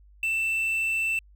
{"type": "tone with quantisation", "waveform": "triangle", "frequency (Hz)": 2666, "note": "E7", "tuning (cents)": 19, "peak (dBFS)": -22, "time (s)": [0.23, 1.19], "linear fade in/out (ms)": 2, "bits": 8, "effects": ["added 50 Hz sine -51 dBFS peak until 1.35 s"]}